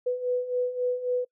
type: beating tone pair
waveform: sine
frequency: 493.9 / 497.6 Hz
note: B4 / B4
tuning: 0 / +13 cents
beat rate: 3.7 Hz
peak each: -31 / -26 dBFS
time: 0.06-1.25 s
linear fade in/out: 10 ms
effects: noise-tail reverb RT60 0.1 s tail -26 dB re dry